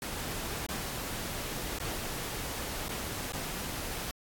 pink noise with dropouts, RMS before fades -37 dBFS, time 0.02-4.11 s, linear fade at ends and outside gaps 1 ms, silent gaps 0.665-0.688 / 1.787-1.8 / 2.883-2.891 / 3.322-3.333 s, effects AAC 64 kbps

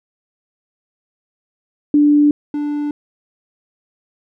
sine / triangle tone pair in turn, 293.7 / 293.7 Hz, D4 / D4, 0 / 0 cents, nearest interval unison, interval 0 cents, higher neither, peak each -8 / -16 dBFS, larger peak first, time 1.94-2.31 / 2.54-2.91 s, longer neither, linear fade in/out 2 ms, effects none

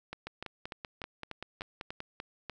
two click trains, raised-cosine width 0.3 ms, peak -23 / -23 dBFS, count 10 / 9, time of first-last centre 0.27-2.004 / 0.13-2.497 s, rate 5.19 / 3.38 Hz, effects none

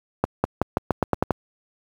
accelerating click train, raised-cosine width 1 ms, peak -4 dBFS, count 9, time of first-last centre 0.24-1.307 s, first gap 200 ms, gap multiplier 0.88, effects high-pass 60 Hz 12 dB/octave + 7-bit

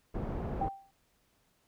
pink low-pass noise, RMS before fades -36 dBFS, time 0.14-0.69 s, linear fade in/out 10 ms, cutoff 690 Hz, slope 12 dB/octave
sine tone with exponential decay, 784 Hz, G5, in tune, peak -27 dBFS, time 0.61-0.91 s, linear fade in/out 5 ms, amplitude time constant 65 ms
effects pink hiss -72 dBFS RMS until 1.67 s

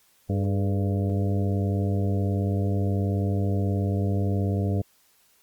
harmonic tone with a mistuned harmonic, 98.6 Hz, G2, 11 cents sharp, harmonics 1 / 2 / 3 / 4 / 5 / 6 / 7, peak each -23 / -29 / -33 / -35 / -37 / -39 / -40 dBFS, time 0.29-4.82 s, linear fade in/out 10 ms, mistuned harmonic 4, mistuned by +77 cents, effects white hiss -62 dBFS RMS until 5.42 s + Opus 48 kbps

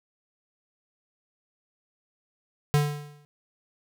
square tone with exponential decay, 146.83 Hz, D3, in tune, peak -17 dBFS, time 2.74-3.25 s, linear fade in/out 0 ms, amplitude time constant 110 ms, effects none

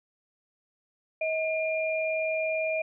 sine tone pair together, 636.5 / 2403 Hz, D#5 / D7, +39 / +39 cents, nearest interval octave + major seventh, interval 2300 cents, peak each -27 / -31 dBFS, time 1.21-2.82 s, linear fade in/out 5 ms, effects none

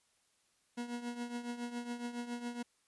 40% pulse tone with tremolo, 240 Hz, B3, 49 cents flat, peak -35 dBFS, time 0.77-2.63 s, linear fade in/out 10 ms, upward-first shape triangle, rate 7.2 Hz, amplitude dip 75%, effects white hiss -74 dBFS RMS until 2.87 s + resampled to 24000 Hz

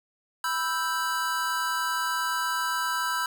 square chord, E minor, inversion second, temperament equal, 987.8 / 1318.5 / 1568 Hz, B5 / E6 / G6, 0 / 0 / 0 cents, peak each -31 dBFS, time 0.44-3.26 s, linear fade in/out 2 ms, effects 10-bit

